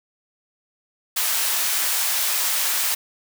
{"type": "high-pass noise", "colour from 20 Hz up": "white", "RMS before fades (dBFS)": -22, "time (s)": [1.16, 2.95], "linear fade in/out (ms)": 10, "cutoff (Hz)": 800, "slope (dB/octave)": 12, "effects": []}